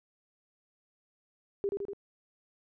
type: tone with echo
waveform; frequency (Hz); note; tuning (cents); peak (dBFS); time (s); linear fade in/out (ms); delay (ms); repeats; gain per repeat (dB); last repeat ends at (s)
sine; 400; G4; +35; -27; 1.64-1.69; 0; 81; 3; -3; 1.933
effects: none